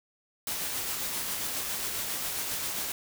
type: noise with tremolo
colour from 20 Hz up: white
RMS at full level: -32 dBFS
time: 0.47-2.92 s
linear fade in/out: 2 ms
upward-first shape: sine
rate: 7.4 Hz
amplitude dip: 25%
effects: none